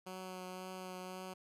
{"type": "tone with vibrato", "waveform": "10% pulse", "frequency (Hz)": 185, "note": "F#3", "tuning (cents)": 0, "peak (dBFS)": -36, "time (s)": [0.06, 1.34], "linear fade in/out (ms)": 10, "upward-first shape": "triangle", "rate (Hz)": 1.9, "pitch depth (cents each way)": 16, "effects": ["resampled to 32000 Hz", "13-bit"]}